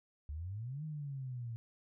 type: exponential two-way sweep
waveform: sine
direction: up then down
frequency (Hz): 69.7 to 157.6 to 113.2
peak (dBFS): -39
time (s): 0.29-1.56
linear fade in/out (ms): 0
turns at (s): 0.84
effects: none